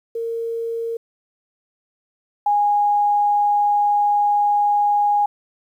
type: tone pair in turn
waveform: sine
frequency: 460 / 823.9 Hz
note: A#4 / G#5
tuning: -23 / -14 cents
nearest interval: minor seventh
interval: 1009 cents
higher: second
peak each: -22 / -14 dBFS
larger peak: second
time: 0.15-0.97 / 2.46-5.26 s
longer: second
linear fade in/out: 5 ms
effects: 9-bit